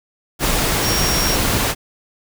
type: tone in noise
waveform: sine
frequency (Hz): 5588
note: F8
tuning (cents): 0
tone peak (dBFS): -21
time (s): 0.81-1.38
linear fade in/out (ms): 50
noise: pink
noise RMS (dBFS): -18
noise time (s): 0.39-1.75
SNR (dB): -6
effects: none

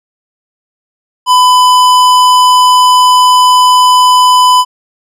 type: tone with hard clipping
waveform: sine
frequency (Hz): 1002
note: B5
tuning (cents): +25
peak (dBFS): -5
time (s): 1.26-4.65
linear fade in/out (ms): 50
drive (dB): 16
effects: none

